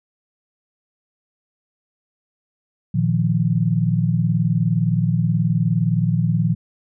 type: chord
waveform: sine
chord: Bb suspended fourth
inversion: none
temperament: equal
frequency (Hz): 116.54 / 155.56 / 174.61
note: Bb2 / Eb3 / F3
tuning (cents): 0 / 0 / 0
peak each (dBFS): -20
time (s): 2.94-6.55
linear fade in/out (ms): 10
effects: none